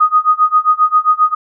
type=tone with tremolo; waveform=sine; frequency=1244.5 Hz; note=D#6; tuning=in tune; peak=-5 dBFS; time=0-1.35 s; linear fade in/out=10 ms; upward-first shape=sine; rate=7.5 Hz; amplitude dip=95%; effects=none